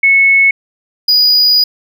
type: tone pair in turn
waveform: sine / triangle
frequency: 2200 / 4919 Hz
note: C#7 / D#8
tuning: -14 / -21 cents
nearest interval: octave + major second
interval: 1393 cents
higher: second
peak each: -5 dBFS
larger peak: neither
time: 0.03-0.51 / 1.08-1.64 s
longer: second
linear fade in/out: 5 ms
effects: none